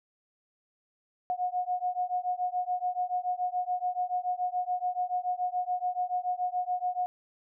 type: beating tone pair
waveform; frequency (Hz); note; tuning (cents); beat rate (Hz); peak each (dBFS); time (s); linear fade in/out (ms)
sine; 721 / 728; F#5 / F#5; -45 / -28; 7; -31; 1.3-7.06; 0
effects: none